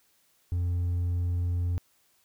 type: tone with hard clipping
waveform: sine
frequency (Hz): 87.8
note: F2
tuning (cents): +10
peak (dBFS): -26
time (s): 0.52-1.78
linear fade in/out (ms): 0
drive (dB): 2
effects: white hiss -67 dBFS RMS until 2.24 s